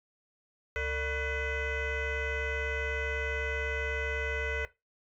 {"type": "tone with frequency modulation", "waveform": "sine", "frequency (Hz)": 973, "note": "B5", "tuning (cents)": -26, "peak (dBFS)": -28, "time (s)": [0.76, 4.65], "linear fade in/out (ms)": 0, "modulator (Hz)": 521, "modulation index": 2.6, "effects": ["noise-tail reverb RT60 0.2 s tail -17 dB re dry", "tanh soft clip ceiling -27 dBFS"]}